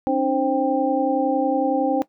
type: tone cluster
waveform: sine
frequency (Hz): 270.6 / 301.5 / 526 / 790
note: C#4 / D4 / C5 / G5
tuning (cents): -42 / +46 / +9 / +13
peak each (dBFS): -23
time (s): 0.07-2.02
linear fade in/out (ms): 0
effects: noise-tail reverb RT60 0.1 s tail -17 dB re dry